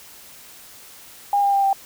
sine tone with pitch steps, 809 / 800.6 / 792.4 / 784.2 Hz, G#5 / G5 / G5 / G5, -46 / +36 / +18 / 0 cents, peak -15 dBFS, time 1.33-1.73 s, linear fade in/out 2 ms, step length 100 ms, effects white hiss -44 dBFS RMS until 1.85 s

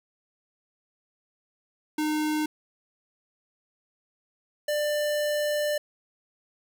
square tone pair in turn, 305.7 / 594 Hz, D#4 / D5, -30 / +20 cents, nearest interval octave, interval 1150 cents, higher second, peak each -25 dBFS, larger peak neither, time 1.98-2.46 / 4.68-5.78 s, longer second, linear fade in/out 5 ms, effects 9-bit

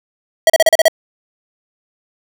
square tone bursts, 646 Hz, E5, 35 cents flat, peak -6 dBFS, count 7, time 0.47-0.882 s, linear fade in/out 2 ms, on 28 ms, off 36 ms, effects none

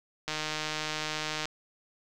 click train, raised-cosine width 0.2 ms, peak -15 dBFS, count 182, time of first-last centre 0.28-1.455 s, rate 154 Hz, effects none

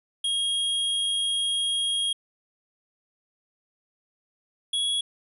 square tone pair in turn, 3267 / 3343 Hz, G#7 / G#7, -29 / +11 cents, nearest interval unison, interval 40 cents, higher second, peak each -24 dBFS, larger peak neither, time 0.24-2.13 / 4.73-5.01 s, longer first, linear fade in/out 5 ms, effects resampled to 32000 Hz

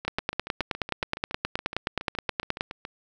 two click trains, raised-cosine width 0.3 ms, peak -9 / -19 dBFS, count 25 / 21, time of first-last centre 0.08-2.609 / 0.05-2.851 s, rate 9.49 / 7.14 Hz, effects none

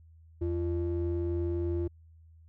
triangle ring-modulated tone, 130 Hz, C3, 11 cents flat, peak -23 dBFS, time 0.41-1.88 s, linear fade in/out 10 ms, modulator 214 Hz, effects added 81 Hz sine -53 dBFS peak until 2.48 s

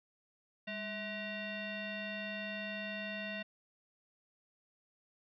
sine tone with frequency modulation, 1054 Hz, C6, 12 cents sharp, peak -38 dBFS, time 0.67-3.43 s, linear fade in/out 10 ms, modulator 851 Hz, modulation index 2.6, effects none

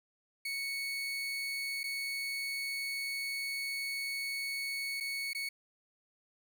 30% pulse tone with dropouts, 2217 Hz, C#7, in tune, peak -32 dBFS, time 0.45-5.49 s, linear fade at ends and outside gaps 5 ms, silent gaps 1.833-1.839 / 5.002-5.006 / 5.333-5.348 s, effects none

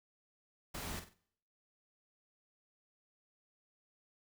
pink noise with echo, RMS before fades -43 dBFS, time 0.74-1 s, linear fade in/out 10 ms, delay 47 ms, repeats 3, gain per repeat -9 dB, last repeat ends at 1.141 s, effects noise-tail reverb RT60 0.7 s tail -23 dB re dry

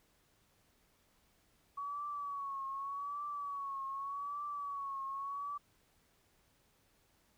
sine tone with vibrato, 1125 Hz, C#6, 25 cents sharp, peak -38 dBFS, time 1.77-5.58 s, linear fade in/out 10 ms, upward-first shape triangle, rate 0.84 Hz, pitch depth 73 cents each way, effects pink hiss -72 dBFS RMS until 7.37 s

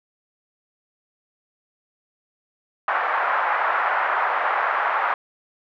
pink band-pass noise, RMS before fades -22 dBFS, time 2.88-5.14 s, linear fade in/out 2 ms, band 760 to 1700 Hz, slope 24 dB/octave, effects none

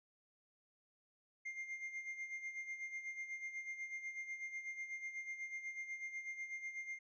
triangle tone with tremolo, 2110 Hz, C7, 14 cents sharp, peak -39 dBFS, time 1.45-6.99 s, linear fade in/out 10 ms, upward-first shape sine, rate 8.1 Hz, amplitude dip 65%, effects resampled to 16000 Hz

